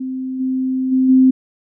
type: tone with level steps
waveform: sine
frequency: 260 Hz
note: C4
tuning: 11 cents flat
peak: -21 / -16 / -11 / -7 dBFS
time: 0-1.31 s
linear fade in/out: 10 ms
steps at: 0.39 / 0.91 / 1.08 s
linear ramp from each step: 20 ms
effects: none